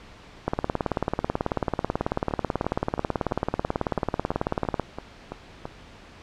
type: two click trains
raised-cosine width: 1 ms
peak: -18 / -9 dBFS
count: 11 / 80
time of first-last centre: 2.31-5.654 / 0.48-4.797 s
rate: 2.99 / 18.3 Hz
effects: pink hiss -47 dBFS RMS until 6.22 s + low-pass 4000 Hz 12 dB/octave